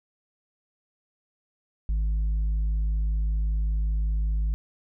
triangle tone with tanh clipping, 52.6 Hz, G#1, 23 cents sharp, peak -23 dBFS, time 1.89-4.54 s, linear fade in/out 0 ms, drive 8 dB, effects none

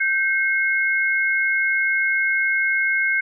sine tone pair together, 1562 / 2165 Hz, G6 / C#7, -7 / -41 cents, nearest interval tritone, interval 566 cents, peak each -20 dBFS, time 0-3.21 s, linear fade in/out 10 ms, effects none

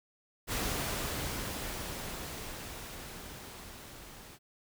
pink noise with level ramp, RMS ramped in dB -33 to -51 dBFS, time 0.47-4.39 s, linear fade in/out 50 ms, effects none

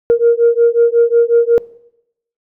sine beating tone pair, 466.2 / 471.7 Hz, A#4 / A#4, 0 / +20 cents, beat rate 5.5 Hz, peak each -10 dBFS, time 0.1-1.58 s, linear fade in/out 0 ms, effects noise-tail reverb RT60 0.8 s tail -22 dB re dry + tanh soft clip ceiling -2 dBFS

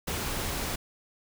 pink noise, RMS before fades -32 dBFS, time 0.07-0.76 s, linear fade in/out 10 ms, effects none

